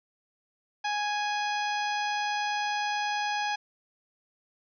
harmonic tone with a mistuned harmonic, 830.6 Hz, G#5, in tune, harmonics 1 / 2 / 3 / 4 / 5 / 6 / 7, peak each -29 / -34 / -37 / -40 / -44 / -41 / -45 dBFS, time 0.84-3.56 s, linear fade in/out 10 ms, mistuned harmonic 7, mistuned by +62 cents, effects none

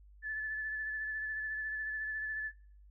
sine tone with vibrato, 1737 Hz, A6, 23 cents flat, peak -35 dBFS, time 0.22-2.52 s, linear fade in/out 50 ms, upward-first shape sine, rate 14 Hz, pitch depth 20 cents each way, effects noise-tail reverb RT60 0.5 s tail -22 dB re dry + added 50 Hz sine -55 dBFS peak until 2.9 s

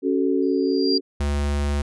sine chord, F# minor, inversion second, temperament equal with one note detuned, 277.2 / 375.6 / 440 Hz, C#4 / F#4 / A4, 0 / +26 / 0 cents, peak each -21 / -22 / -25 dBFS, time 0.02-1.01 s, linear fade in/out 50 ms
sine tone with exponential growth, 4762 Hz, D8, 23 cents sharp, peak -18 dBFS, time 0.42-0.98 s, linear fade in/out 5 ms, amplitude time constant 120 ms
square tone, 72 Hz, D2, 34 cents flat, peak -21 dBFS, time 1.2-1.82 s, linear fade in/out 5 ms
effects resampled to 24000 Hz

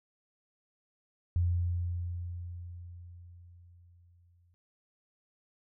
sine tone with exponential decay, 87.31 Hz, F2, in tune, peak -24 dBFS, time 1.36-4.54 s, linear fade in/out 0 ms, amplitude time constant 690 ms, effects none

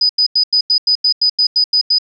sine tone bursts, 4978 Hz, D#8, in tune, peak -9 dBFS, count 12, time 0.01-1.985 s, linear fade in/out 5 ms, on 83 ms, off 89 ms, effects none

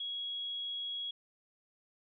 sine tone, 3322 Hz, G#7, in tune, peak -36 dBFS, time 0-1.11 s, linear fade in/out 5 ms, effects none

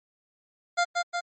25% pulse tone with echo, 698.5 Hz, F5, in tune, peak -17 dBFS, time 0.77-0.85 s, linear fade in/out 20 ms, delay 180 ms, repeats 2, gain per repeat -3 dB, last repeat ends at 1.21 s, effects MP3 32 kbps

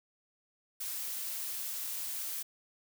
blue noise, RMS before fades -38 dBFS, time 0.8-2.43 s, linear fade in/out 10 ms, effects none

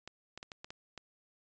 clicks, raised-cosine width 0.2 ms, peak -27 dBFS, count 7, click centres 0.076 / 0.376 / 0.429 / 0.518 / 0.645 / 0.705 / 0.977 s, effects resampled to 16000 Hz

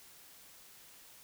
silence, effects white hiss -57 dBFS RMS until 1.23 s

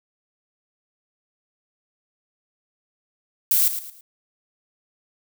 violet noise with echo, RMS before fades -18 dBFS, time 3.51-3.68 s, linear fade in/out 2 ms, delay 110 ms, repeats 3, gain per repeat -10 dB, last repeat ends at 4.01 s, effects none

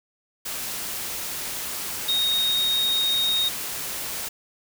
sine tone in noise, 3729 Hz, A#7, in tune, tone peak -20 dBFS, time 2.08-3.49 s, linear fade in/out 10 ms, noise white, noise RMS -31 dBFS, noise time 0.45-4.29 s, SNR +8 dB, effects none

